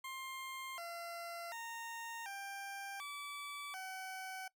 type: tone with pitch steps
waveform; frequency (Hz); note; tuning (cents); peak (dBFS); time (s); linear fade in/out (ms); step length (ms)
20% pulse; 1058 / 683 / 923 / 792 / 1152 / 756; C6 / F5 / A#5 / G5 / D6 / F#5; +19 / -39 / -17 / +18 / -34 / +37; -39; 0.04-4.48; 5; 740
effects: noise-tail reverb RT60 0.1 s tail -20 dB re dry